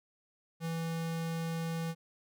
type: tone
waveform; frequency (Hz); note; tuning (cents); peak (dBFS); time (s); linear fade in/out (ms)
square; 164.81; E3; 0; -34; 0.6-1.95; 50
effects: none